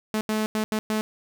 sawtooth tone bursts at uneven times, 216 Hz, A3, 32 cents flat, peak -19 dBFS, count 5, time 0.14-0.21 / 0.29-0.46 / 0.55-0.64 / 0.72-0.79 / 0.9-1.01 s, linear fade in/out 0 ms, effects none

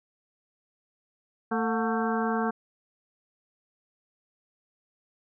harmonic tone with a mistuned harmonic, 223.8 Hz, A3, 30 cents sharp, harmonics 1 / 2 / 3 / 4 / 5 / 6 / 7, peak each -28 / -31 / -33 / -34 / -35 / -36 / -36 dBFS, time 1.51-2.51 s, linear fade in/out 10 ms, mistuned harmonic 3, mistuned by +120 cents, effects none

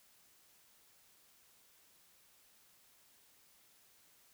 silence, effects white hiss -67 dBFS RMS until 4.33 s

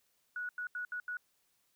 sine tone bursts at uneven times, 1465 Hz, F#6, 18 cents flat, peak -36 dBFS, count 5, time 0.36-0.49 / 0.58-0.67 / 0.75-0.85 / 0.92-1 / 1.08-1.17 s, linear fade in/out 2 ms, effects white hiss -75 dBFS RMS until 1.75 s

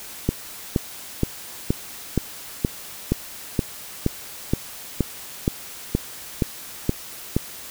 click train, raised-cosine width 3 ms, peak -5 dBFS, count 16, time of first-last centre 0.29-7.365 s, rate 2.12 Hz, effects white hiss -38 dBFS RMS until 7.7 s

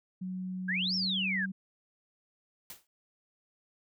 sine tone with pitch glide, 185 to 190.53 Hz, F#3 to G3, 0 to -49 cents, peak -34 dBFS, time 0.21-1.52 s, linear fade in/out 10 ms, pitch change +51 cents, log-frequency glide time 0.89-1.16 s
sine exponential two-way sweep, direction up then down, 1557 to 5560 to 1557 Hz, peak -29 dBFS, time 0.68-1.46 s, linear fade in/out 10 ms, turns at 0.95 s
white noise with exponential decay, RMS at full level -41 dBFS, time 2.7-2.87 s, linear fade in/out 2 ms, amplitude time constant 35 ms
effects none

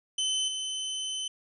sawtooth tone with level steps, 3048 Hz, G7, 49 cents flat, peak -23 / -28 dBFS, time 0.18-1.28 s, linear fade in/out 5 ms, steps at 0.48 s, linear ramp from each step 2 ms, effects resampled to 24000 Hz

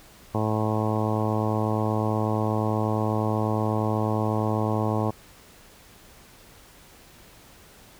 harmonic tone, 108.3 Hz, A2, 27 cents flat, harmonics 1 / 2 / 3 / 4 / 5 / 6 / 7 / 8 / 9 / 10, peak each -26 / -29 / -31 / -32 / -33 / -34 / -34 / -35 / -36 / -36 dBFS, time 0.34-5.11 s, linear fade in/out 10 ms, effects pink hiss -51 dBFS RMS until 7.99 s

